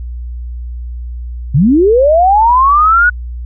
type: linear sweep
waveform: sine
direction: up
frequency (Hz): 116.54 to 1480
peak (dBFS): -5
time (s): 1.54-3.1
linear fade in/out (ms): 10
effects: added 60 Hz sine -20 dBFS peak until 3.45 s